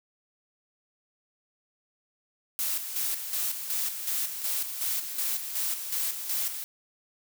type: noise with tremolo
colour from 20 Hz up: blue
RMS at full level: -29 dBFS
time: 2.59-6.64 s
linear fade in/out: 0 ms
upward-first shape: square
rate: 2.7 Hz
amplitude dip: 55%
effects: none